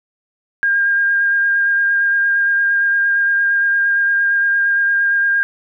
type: tone with vibrato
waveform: sine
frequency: 1610 Hz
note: G6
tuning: 46 cents sharp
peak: -12 dBFS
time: 0.63-5.43 s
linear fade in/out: 0 ms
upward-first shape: sine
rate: 8.7 Hz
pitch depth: 12 cents each way
effects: none